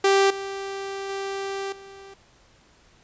sawtooth tone with level steps, 392 Hz, G4, in tune, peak -12 / -26 / -24 / -38 dBFS, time 0.04-2.14 s, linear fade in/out 5 ms, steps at 0.3 / 1.09 / 1.72 s, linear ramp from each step 5 ms, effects pink hiss -57 dBFS RMS until 3.03 s + resampled to 16000 Hz

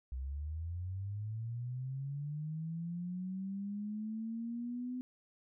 sine linear sweep, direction up, 62.3 to 253.7 Hz, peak -37 dBFS, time 0.12-5.01 s, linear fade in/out 0 ms, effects none

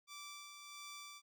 10% pulse tone with tremolo, 1167 Hz, D6, 11 cents flat, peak -40 dBFS, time 0.07-1.22 s, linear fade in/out 50 ms, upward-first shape sine, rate 1.5 Hz, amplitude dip 40%, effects none

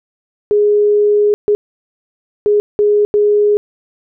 sine tone bursts at uneven times, 415.3 Hz, G#4, in tune, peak -8 dBFS, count 5, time 0.51-1.34 / 1.48-1.55 / 2.46-2.6 / 2.79-3.05 / 3.14-3.57 s, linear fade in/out 0 ms, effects none

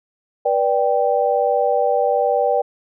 sine chord, G major, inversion first, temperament equal with one note detuned, 486.2 / 587.3 / 784 Hz, B4 / D5 / G5, -27 / 0 / 0 cents, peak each -19 dBFS, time 0.45-2.62 s, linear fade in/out 10 ms, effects none

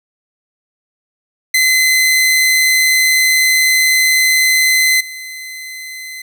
sawtooth tone with level steps, 2044 Hz, C7, 41 cents flat, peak -6 / -23 dBFS, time 1.54-6.22 s, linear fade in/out 5 ms, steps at 5 s, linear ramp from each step 10 ms, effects none

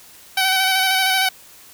10% pulse tone with vibrato, 760 Hz, F#5, 46 cents sharp, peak -7 dBFS, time 0.37-1.29 s, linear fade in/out 5 ms, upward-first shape square, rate 13 Hz, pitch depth 21 cents each way, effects white hiss -45 dBFS RMS until 1.73 s

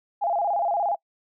sine tone with vibrato, 748 Hz, F#5, 19 cents sharp, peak -21 dBFS, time 0.21-0.96 s, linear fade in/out 20 ms, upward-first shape square, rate 17 Hz, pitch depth 150 cents each way, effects noise-tail reverb RT60 0.1 s tail -26 dB re dry

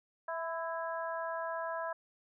harmonic tone with a mistuned harmonic, 328.8 Hz, E4, 4 cents flat, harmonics 2 / 3 / 4 / 5, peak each -38 / -39 / -44 / -43 dBFS, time 0.28-1.93 s, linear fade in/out 5 ms, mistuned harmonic 3, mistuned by +26 cents, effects none

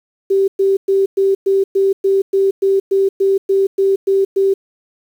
sine tone bursts, 389.6 Hz, G4, 11 cents flat, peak -10 dBFS, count 15, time 0.3-4.54 s, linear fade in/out 10 ms, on 180 ms, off 110 ms, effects 7-bit

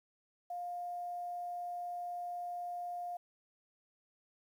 sine tone with quantisation, 706 Hz, F5, 19 cents sharp, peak -38 dBFS, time 0.5-3.17 s, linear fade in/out 5 ms, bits 11, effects none

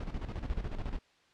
brown noise with tremolo, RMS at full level -34 dBFS, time 0-0.99 s, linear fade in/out 5 ms, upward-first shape square, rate 14 Hz, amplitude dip 65%, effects white hiss -66 dBFS RMS until 1.33 s + low-pass 4000 Hz 12 dB/octave

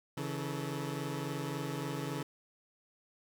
20% pulse tone cluster, 138.7 / 162.3 / 436.9 Hz, C#3 / E3 / A4, +1 / -27 / -12 cents, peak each -33 / -35 / -40 dBFS, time 0.17-2.23 s, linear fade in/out 5 ms, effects none

